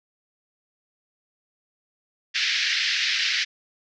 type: band-pass noise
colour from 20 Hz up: pink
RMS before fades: -24 dBFS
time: 2.34-3.45 s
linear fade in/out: 20 ms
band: 1700 to 5500 Hz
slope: 48 dB/octave
effects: none